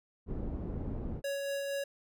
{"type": "low-pass noise", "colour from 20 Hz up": "pink", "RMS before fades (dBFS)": -37, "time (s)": [0.26, 1.22], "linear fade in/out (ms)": 50, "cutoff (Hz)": 370, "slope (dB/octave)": 12}
{"type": "tone with tremolo", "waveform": "square", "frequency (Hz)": 558, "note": "C#5", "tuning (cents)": 11, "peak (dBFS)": -33, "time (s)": [1.24, 1.84], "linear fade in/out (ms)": 5, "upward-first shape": "sine", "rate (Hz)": 4.3, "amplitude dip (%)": 25}
{"effects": []}